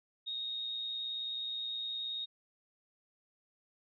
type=tone with amplitude modulation; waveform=sine; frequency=3729 Hz; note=A#7; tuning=in tune; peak=-34 dBFS; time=0.26-2.26 s; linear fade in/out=20 ms; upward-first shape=sine; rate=119 Hz; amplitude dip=40%; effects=none